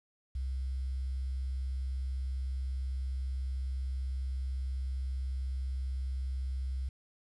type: tone with quantisation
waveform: sine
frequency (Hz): 65.41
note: C2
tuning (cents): 0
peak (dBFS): -32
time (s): 0.35-6.89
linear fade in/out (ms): 5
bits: 10
effects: resampled to 24000 Hz